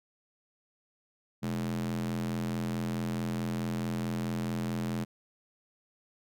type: tone with high-pass filter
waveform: square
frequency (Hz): 42.31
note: E1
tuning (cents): +46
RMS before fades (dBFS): -33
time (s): 1.42-5.05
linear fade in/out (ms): 20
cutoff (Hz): 170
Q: 6.8
effects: none